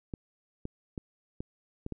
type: clicks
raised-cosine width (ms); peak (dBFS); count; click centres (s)
3; -23; 6; 0.138 / 0.654 / 0.978 / 1.405 / 1.864 / 1.923
effects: none